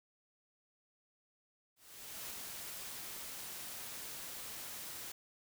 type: noise with ADSR envelope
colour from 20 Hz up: white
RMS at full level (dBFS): -44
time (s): 1.76-5.12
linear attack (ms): 540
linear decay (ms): 17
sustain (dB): -2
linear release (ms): 4
effects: none